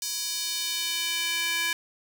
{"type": "tone with high-pass filter sweep", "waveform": "square", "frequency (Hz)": 334.6, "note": "E4", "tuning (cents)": 26, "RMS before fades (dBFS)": -29, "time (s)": [0.02, 1.73], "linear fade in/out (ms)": 2, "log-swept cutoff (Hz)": [5300, 2000], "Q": 1.6, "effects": ["9-bit"]}